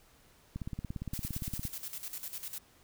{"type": "click train", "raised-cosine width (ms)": 5, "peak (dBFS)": -25, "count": 20, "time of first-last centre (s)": [0.56, 1.652], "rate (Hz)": 17.4}
{"type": "noise with tremolo", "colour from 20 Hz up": "blue", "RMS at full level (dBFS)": -40, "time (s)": [1.13, 2.59], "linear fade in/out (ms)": 10, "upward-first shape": "square", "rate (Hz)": 10, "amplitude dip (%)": 70}
{"effects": ["pink hiss -63 dBFS RMS until 2.83 s"]}